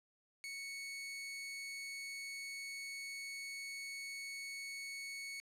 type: tone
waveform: sawtooth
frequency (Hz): 2217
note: C#7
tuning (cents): 0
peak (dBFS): -40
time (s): 0.44-5.4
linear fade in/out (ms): 0
effects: low-pass 11000 Hz 12 dB/octave + 11-bit

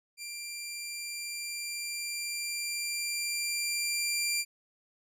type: tone with level ramp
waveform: 15% pulse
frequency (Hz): 2374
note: D7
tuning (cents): +18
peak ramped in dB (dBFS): -32 to -21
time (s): 0.17-4.45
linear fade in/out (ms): 50
effects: none

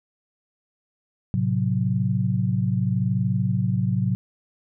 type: chord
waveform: sine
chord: F# diminished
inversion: first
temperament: equal with one note detuned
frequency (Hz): 110 / 130.81 / 183.72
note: A2 / C3 / F#3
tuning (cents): 0 / 0 / -12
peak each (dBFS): -24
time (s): 1.34-4.15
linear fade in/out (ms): 0
effects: none

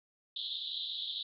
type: band-pass noise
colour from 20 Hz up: white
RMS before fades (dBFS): -39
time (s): 0.36-1.23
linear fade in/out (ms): 5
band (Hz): 3300 to 4000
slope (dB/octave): 96
effects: none

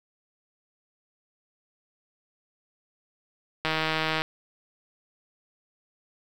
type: click train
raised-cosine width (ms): 0.3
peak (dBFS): -10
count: 91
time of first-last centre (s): 3.65-4.22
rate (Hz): 158
effects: 7-bit

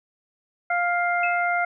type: harmonic tone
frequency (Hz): 701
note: F5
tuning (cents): +6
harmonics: 1 / 2 / 3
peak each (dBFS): -23 / -25 / -27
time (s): 0.7-1.65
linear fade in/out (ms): 5
type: tone with exponential decay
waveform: sine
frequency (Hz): 2600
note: E7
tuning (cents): -24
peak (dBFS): -22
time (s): 1.23-1.48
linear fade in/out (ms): 5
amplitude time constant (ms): 54
effects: none

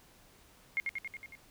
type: tone with echo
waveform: sine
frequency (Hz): 2141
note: C7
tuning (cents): +39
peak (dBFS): -28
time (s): 0.77-0.8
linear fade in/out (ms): 0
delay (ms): 92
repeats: 6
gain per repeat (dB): -3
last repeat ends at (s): 1.352
effects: pink hiss -61 dBFS RMS until 1.5 s

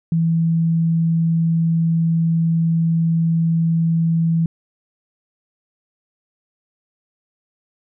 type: tone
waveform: sine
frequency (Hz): 164.81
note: E3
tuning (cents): 0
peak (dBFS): -14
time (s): 0.12-4.46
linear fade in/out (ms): 2
effects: none

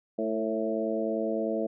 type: harmonic tone with a mistuned harmonic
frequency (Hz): 110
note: A2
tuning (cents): 0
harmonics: 2 / 3 / 4 / 5 / 6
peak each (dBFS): -33 / -33 / -33 / -33 / -33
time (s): 0.18-1.67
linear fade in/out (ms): 10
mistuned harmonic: 4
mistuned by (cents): +27
effects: none

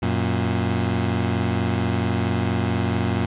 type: tone pair together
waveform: 20% pulse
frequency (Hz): 92.06 / 116.5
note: F#2 / A#2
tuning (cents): -8 / -1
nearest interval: major third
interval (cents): 407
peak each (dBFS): -18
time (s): 0.02-3.26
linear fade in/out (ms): 10
effects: resampled to 8000 Hz + 9-bit

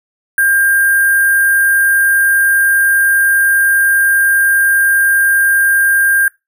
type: tone with sample-and-hold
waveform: sine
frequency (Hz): 1600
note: G6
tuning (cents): +35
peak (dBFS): -8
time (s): 0.38-6.28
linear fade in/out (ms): 2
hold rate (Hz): 11025
effects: noise-tail reverb RT60 0.2 s tail -22 dB re dry

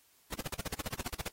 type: noise bursts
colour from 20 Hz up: pink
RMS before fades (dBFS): -36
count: 15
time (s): 0.32-1.282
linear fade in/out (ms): 5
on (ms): 24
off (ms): 43
effects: white hiss -66 dBFS RMS until 1.32 s + AAC 48 kbps

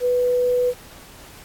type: tone with quantisation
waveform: sine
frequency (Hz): 493.9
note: B4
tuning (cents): 0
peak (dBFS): -16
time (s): 0-0.74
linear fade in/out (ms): 50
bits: 7
effects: pink hiss -44 dBFS RMS until 1.44 s + AAC 64 kbps

